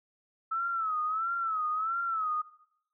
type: tone with vibrato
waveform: sine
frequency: 1305 Hz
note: E6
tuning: 18 cents flat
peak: -28 dBFS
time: 0.51-2.42 s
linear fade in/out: 10 ms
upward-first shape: sine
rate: 1.5 Hz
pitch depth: 100 cents each way
effects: noise-tail reverb RT60 0.8 s tail -20 dB re dry